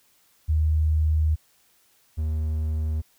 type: tone pair in turn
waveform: sine / triangle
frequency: 77.78 / 77.78 Hz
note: D#2 / D#2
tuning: 0 / 0 cents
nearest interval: unison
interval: 0 cents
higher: neither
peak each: -18 / -21 dBFS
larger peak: first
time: 0.48-1.36 / 2.17-3.02 s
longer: first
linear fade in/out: 20 ms
effects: white hiss -62 dBFS RMS until 3.18 s